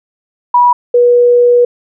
sine tone pair in turn, 974 / 484.9 Hz, B5 / B4, -24 / -32 cents, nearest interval octave, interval 1208 cents, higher first, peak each -4 dBFS, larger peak neither, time 0.54-0.73 / 0.94-1.65 s, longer second, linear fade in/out 5 ms, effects none

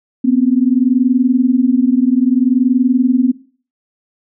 sine tone pair together, 244.1 / 264.7 Hz, B3 / C4, -20 / +20 cents, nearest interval minor second, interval 140 cents, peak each -12 dBFS, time 0.24-3.32 s, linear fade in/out 10 ms, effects noise-tail reverb RT60 0.4 s tail -18 dB re dry

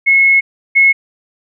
sine tone pair in turn, 2179 / 2179 Hz, C#7 / C#7, -30 / -30 cents, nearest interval unison, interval 0 cents, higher neither, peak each -6 / -5 dBFS, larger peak second, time 0.06-0.41 / 0.75-0.93 s, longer first, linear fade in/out 20 ms, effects none

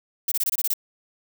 violet noise bursts, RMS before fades -23 dBFS, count 8, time 0.28-0.737 s, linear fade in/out 5 ms, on 37 ms, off 23 ms, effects none

